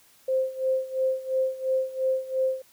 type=tone with tremolo; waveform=sine; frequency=523.3 Hz; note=C5; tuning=in tune; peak=-20 dBFS; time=0.28-2.62 s; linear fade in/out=5 ms; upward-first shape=sine; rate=2.9 Hz; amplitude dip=85%; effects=white hiss -58 dBFS RMS until 2.72 s